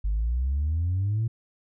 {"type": "exponential sweep", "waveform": "sine", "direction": "up", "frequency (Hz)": [49, 116.54], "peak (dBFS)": -21, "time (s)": [0.04, 1.28], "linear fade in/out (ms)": 10, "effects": ["tanh soft clip ceiling -20 dBFS"]}